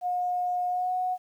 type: tone with pitch glide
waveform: sine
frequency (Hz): 719 to 734.1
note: F#5 to F#5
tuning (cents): -50 to -14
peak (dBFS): -25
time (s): 0.01-1.18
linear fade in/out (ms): 50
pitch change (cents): +36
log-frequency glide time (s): 0.68-0.92
effects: 10-bit